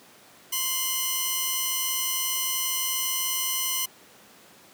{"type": "tone pair together", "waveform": "5% pulse", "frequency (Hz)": [1043.2, 2947], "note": ["C6", "F#7"], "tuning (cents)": [-5, -8], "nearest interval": "octave + tritone", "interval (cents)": 1797, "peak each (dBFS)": -18, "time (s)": [0.52, 3.86], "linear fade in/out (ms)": 10, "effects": ["pink hiss -52 dBFS RMS until 4.73 s", "high-pass 200 Hz 12 dB/octave"]}